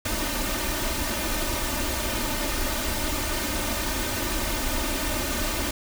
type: noise with comb filter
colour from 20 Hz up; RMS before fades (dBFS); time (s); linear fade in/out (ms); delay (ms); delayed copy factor
pink; -27; 0.05-5.71; 5; 3.3; +0.85
effects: none